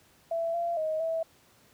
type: tone with pitch steps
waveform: sine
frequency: 666 / 684 / 628 / 653 Hz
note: E5 / F5 / D#5 / E5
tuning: +18 / -36 / +16 / -17 cents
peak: -27 dBFS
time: 0.31-1.23 s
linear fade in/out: 5 ms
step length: 230 ms
effects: pink hiss -61 dBFS RMS until 1.73 s + high-pass 80 Hz 12 dB/octave